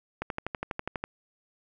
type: click train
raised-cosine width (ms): 0.5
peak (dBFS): -16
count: 11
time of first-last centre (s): 0.22-1.04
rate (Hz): 12.2
effects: none